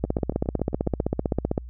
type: two click trains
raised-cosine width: 2 ms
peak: -21 / -9 dBFS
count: 8 / 25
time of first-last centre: 0.05-1.004 / 0.04-1.578 s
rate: 7.34 / 15.6 Hz
effects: added 60 Hz sine -36 dBFS peak until 1.69 s